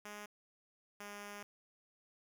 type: tone pair in turn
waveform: 5% pulse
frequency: 207.7 / 204.7 Hz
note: G#3 / G#3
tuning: 0 / -25 cents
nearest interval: unison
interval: 25 cents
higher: first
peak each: -35 / -35 dBFS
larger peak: neither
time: 0.05-0.26 / 1-1.43 s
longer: second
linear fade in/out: 5 ms
effects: 12-bit